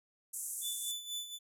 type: band-pass noise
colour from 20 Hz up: white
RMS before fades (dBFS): -41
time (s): 0.33-0.92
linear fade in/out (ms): 10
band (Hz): 6900 to 12000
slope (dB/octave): 48
type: tone with tremolo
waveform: sawtooth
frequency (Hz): 3490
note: A7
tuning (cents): -15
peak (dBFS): -33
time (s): 0.61-1.39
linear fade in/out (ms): 50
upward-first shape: sine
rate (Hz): 4.1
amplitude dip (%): 70
effects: none